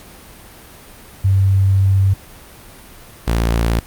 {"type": "tone pair in turn", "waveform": ["sine", "sawtooth"], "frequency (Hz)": [96.8, 57.03], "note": ["G2", "A#1"], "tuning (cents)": [-21, -37], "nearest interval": "major sixth", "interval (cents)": 916, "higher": "first", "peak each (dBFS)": -10, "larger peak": "neither", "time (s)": [[1.24, 2.14], [3.27, 3.8]], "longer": "first", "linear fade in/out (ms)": 10, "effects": ["pink hiss -40 dBFS RMS until 3.86 s", "Opus 48 kbps"]}